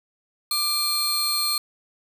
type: tone pair together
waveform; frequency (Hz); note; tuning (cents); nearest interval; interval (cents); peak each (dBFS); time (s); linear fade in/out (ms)
sawtooth; 1189 / 4232; D6 / C8; +21 / +19; octave + minor seventh; 2198; -27 / -19; 0.51-1.58; 2
effects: none